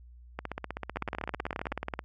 two click trains, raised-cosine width 0.5 ms, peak -17 / -19 dBFS, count 20 / 22, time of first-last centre 0.97-1.992 / 0.39-1.719 s, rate 18.6 / 15.8 Hz, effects added 60 Hz sine -49 dBFS peak until 2.04 s + AAC 64 kbps

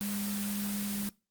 sine tone in noise, 203.4 Hz, G#3, 36 cents flat, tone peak -33 dBFS, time 0.01-1.09 s, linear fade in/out 0 ms, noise white, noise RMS -38 dBFS, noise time 0.01-1.09 s, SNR +2 dB, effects noise-tail reverb RT60 0.3 s tail -23 dB re dry + Opus 24 kbps

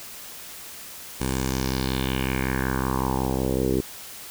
10% pulse tone with low-pass filter sweep, 65.4 Hz, C2, in tune, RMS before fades -25 dBFS, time 1.2-3.81 s, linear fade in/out 10 ms, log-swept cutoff 10000 to 380 Hz, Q 3.3, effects white hiss -40 dBFS RMS until 4.3 s

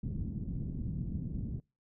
white low-pass noise, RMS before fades -37 dBFS, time 0.03-1.6 s, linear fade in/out 2 ms, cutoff 210 Hz, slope 24 dB/octave, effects noise-tail reverb RT60 0.3 s tail -26 dB re dry

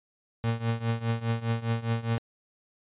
35% pulse tone with tremolo, 115 Hz, A#2, 23 cents flat, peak -21 dBFS, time 0.44-2.18 s, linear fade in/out 0 ms, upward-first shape triangle, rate 4.9 Hz, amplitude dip 90%, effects resampled to 8000 Hz

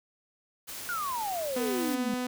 white noise, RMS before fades -40 dBFS, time 0.67-1.96 s, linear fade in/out 20 ms
sine exponential sweep, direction down, 1480 to 203.1 Hz, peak -30 dBFS, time 0.89-2.14 s, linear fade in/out 0 ms
sawtooth tone, 250 Hz, B3, 21 cents sharp, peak -26 dBFS, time 1.56-2.27 s, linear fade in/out 5 ms
effects none

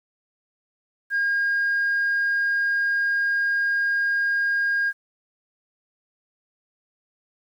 sine tone, 1620 Hz, G#6, 43 cents flat, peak -18 dBFS, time 1.1-4.93 s, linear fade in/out 50 ms, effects tanh soft clip ceiling -17 dBFS + 9-bit

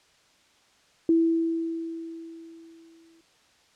sine tone with exponential decay, 329.6 Hz, E4, in tune, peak -16 dBFS, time 1.09-3.21 s, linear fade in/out 2 ms, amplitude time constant 460 ms, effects white hiss -61 dBFS RMS until 3.75 s + low-pass 6000 Hz 12 dB/octave

